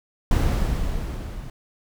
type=noise with level ramp; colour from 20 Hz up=brown; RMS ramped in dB=-17 to -35 dBFS; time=0.31-1.5 s; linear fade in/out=2 ms; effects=none